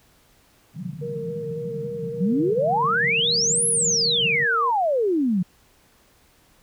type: band-pass noise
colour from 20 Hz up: pink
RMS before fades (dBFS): -34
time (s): 0.73-4.47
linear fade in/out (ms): 50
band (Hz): 140 to 190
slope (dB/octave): 48
type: tone with vibrato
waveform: sine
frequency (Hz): 466.2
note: A#4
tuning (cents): 0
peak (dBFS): -28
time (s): 1.01-4.71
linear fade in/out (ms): 20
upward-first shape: square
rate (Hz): 3.6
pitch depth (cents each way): 20
type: exponential two-way sweep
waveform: sine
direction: up then down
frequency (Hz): 170.2 to 11160 to 170.2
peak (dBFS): -18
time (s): 2.2-5.43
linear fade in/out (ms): 10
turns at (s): 3.67
effects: pink hiss -58 dBFS RMS until 6.62 s